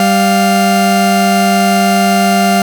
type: tone pair together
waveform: 40% pulse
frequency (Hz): 196.01 / 698.5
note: G3 / F5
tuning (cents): 0 / 0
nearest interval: octave + minor seventh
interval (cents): 2200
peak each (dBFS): -10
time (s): 0-2.62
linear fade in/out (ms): 2
effects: none

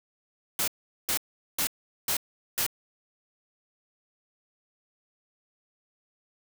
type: noise bursts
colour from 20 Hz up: white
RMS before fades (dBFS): -27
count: 5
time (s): 0.59-2.665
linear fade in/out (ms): 2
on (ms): 87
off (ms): 410
effects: none

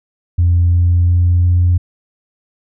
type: tone with pitch steps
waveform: sine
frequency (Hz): 86.7 / 87.25 / 87.81 / 88.37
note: F2 / F2 / F2 / F2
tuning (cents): -12 / -1 / +10 / +21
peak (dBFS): -7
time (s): 0.38-1.78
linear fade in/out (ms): 10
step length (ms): 350
effects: tanh soft clip ceiling -5 dBFS

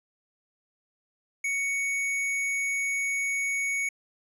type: tone with hard clipping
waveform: sine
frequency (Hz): 2228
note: C#7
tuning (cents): +8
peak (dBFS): -27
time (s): 1.44-3.89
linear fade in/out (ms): 5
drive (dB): 17
effects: low-pass 11000 Hz 12 dB/octave

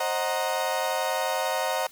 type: chord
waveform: 35% pulse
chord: C half-diminished seventh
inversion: none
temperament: equal with one note detuned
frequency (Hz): 530.9 / 622.3 / 740 / 932.3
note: C5 / Eb5 / Gb5 / Bb5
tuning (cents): +25 / 0 / 0 / 0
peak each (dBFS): -29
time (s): 0-1.87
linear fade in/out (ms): 5
effects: white hiss -52 dBFS RMS until 1.91 s

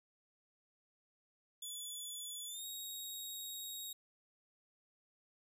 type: tone with pitch glide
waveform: 15% pulse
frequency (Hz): 3441 to 3774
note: A7 to A#7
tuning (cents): -39 to +21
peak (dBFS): -37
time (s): 1.62-3.93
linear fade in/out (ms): 5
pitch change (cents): +160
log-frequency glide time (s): 2.47-2.65
effects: none

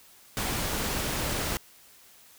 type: noise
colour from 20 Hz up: pink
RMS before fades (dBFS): -30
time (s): 0.37-1.57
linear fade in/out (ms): 0
effects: white hiss -55 dBFS RMS until 2.38 s

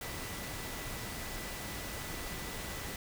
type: tone in noise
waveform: sine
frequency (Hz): 1980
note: B6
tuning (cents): +4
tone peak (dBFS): -50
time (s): 0.01-2.96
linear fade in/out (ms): 2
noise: pink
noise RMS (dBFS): -41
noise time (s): 0.01-2.96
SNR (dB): -12
effects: none

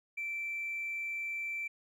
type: tone with hard clipping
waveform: sine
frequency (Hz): 2337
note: D7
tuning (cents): -9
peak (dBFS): -35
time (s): 0.17-1.68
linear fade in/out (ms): 10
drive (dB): 1
effects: none

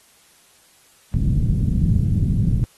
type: low-pass noise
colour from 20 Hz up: white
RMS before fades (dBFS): -18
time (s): 1.14-2.64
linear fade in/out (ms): 0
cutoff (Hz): 170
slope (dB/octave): 24
effects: white hiss -54 dBFS RMS until 2.77 s + AAC 32 kbps

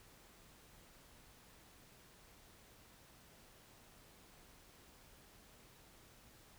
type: silence
effects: pink hiss -63 dBFS RMS until 6.58 s

